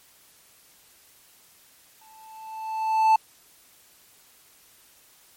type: tone with exponential growth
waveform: triangle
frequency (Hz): 880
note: A5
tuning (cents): 0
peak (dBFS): -11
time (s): 2.01-3.16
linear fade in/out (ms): 5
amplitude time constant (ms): 250
effects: white hiss -56 dBFS RMS until 5.36 s + MP3 64 kbps